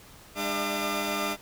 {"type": "tone cluster", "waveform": "15% pulse", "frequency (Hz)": [202.8, 300.2, 679, 1204], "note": ["G#3", "D4", "F5", "D6"], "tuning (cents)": [-41, 38, -49, 43], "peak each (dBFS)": -27, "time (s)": [0.35, 1.37], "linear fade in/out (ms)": 50, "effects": ["pink hiss -51 dBFS RMS until 1.41 s"]}